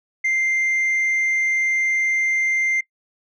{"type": "tone", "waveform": "sine", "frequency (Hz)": 2093, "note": "C7", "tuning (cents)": 0, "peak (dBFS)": -15, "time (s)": [0.24, 2.81], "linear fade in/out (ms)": 10, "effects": ["noise-tail reverb RT60 0.1 s tail -21 dB re dry", "tanh soft clip ceiling -16 dBFS"]}